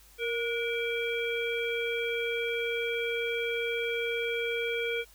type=harmonic tone with a mistuned harmonic; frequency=466.2 Hz; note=A#4; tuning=in tune; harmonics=1 / 3 / 5 / 7; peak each=-31 / -38 / -33 / -39 dBFS; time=0.18-5.05 s; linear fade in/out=50 ms; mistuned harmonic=3; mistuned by=+61 cents; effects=added 50 Hz sine -58 dBFS peak until 5.14 s + white hiss -58 dBFS RMS until 5.14 s